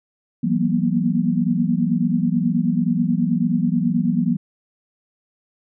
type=tone cluster; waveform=sine; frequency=167.6 / 189.7 / 234.1 / 243.4 Hz; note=E3 / F#3 / A#3 / B3; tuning=+29 / +43 / +8 / -25 cents; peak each=-22 dBFS; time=0.43-4.37 s; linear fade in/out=10 ms; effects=none